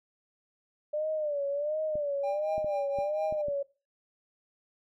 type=tone with vibrato; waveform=sine; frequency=592 Hz; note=D5; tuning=14 cents sharp; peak=-28 dBFS; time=0.93-3.63 s; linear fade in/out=10 ms; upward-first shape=sine; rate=1.4 Hz; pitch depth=98 cents each way
type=clicks; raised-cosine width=3 ms; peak=-30 dBFS; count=6; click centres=1.955 / 2.58 / 2.645 / 2.987 / 3.325 / 3.484 s
type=tone with tremolo; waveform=triangle; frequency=800 Hz; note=G5; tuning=35 cents sharp; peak=-30 dBFS; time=2.23-3.42 s; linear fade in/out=10 ms; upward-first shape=triangle; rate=4.2 Hz; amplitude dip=95%
effects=noise-tail reverb RT60 0.3 s tail -19 dB re dry